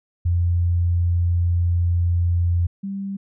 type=tone pair in turn; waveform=sine; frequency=86.8 / 196.56 Hz; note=F2 / G3; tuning=-10 / +5 cents; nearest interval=octave + major second; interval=1415 cents; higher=second; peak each=-16 / -25 dBFS; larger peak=first; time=0.25-2.67 / 2.83-3.17 s; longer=first; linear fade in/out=10 ms; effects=none